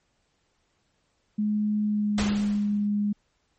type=tone with pitch glide; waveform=sine; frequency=210.4 to 206.2 Hz; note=G#3 to G#3; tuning=+23 to -12 cents; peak=-22 dBFS; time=1.38-3.13 s; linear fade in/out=10 ms; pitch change=-35 cents; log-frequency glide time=1.83-2.31 s
type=noise with exponential decay; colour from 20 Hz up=pink; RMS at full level=-26 dBFS; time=2.18-2.87 s; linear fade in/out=2 ms; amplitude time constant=150 ms
effects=pink hiss -71 dBFS RMS until 3.58 s + MP3 32 kbps